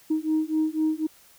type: beating tone pair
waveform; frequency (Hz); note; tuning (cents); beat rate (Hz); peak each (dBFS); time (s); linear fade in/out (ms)
sine; 311.1 / 315.1; D#4 / D#4; 0 / +22; 4; -24; 0.1-1.07; 10
effects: tanh soft clip ceiling -16 dBFS + white hiss -55 dBFS RMS until 1.38 s